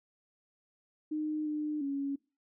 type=tone with pitch steps; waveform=sine; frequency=306.3 / 301.6 / 278.6 Hz; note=D#4 / D4 / C#4; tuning=-27 / +46 / +9 cents; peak=-31 dBFS; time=1.11-2.16 s; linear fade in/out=10 ms; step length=350 ms; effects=noise-tail reverb RT60 0.3 s tail -22 dB re dry